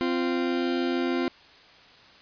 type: tone pair together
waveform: 40% pulse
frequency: 260 / 346.8 Hz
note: C4 / F4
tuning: -11 / -12 cents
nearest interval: perfect fourth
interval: 499 cents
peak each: -26 dBFS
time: 0.01-1.28 s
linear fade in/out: 0 ms
effects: white hiss -52 dBFS RMS until 2.21 s + resampled to 11025 Hz